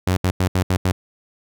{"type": "tone bursts at uneven times", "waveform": "sawtooth", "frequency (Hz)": 92.1, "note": "F#2", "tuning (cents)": -7, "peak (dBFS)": -12, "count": 6, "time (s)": [[0.07, 0.17], [0.24, 0.31], [0.4, 0.48], [0.55, 0.63], [0.7, 0.77], [0.85, 0.92]], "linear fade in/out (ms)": 5, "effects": []}